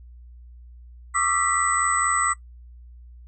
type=tone cluster; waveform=sine; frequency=1126 / 1210 / 1335 / 1964 / 8010 Hz; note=C#6 / D#6 / E6 / B6 / B8; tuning=+27 / -49 / +22 / -10 / +23 cents; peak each=-26 dBFS; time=1.14-2.34 s; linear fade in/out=20 ms; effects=noise-tail reverb RT60 0.1 s tail -18 dB re dry + added 60 Hz sine -42 dBFS peak until 3.27 s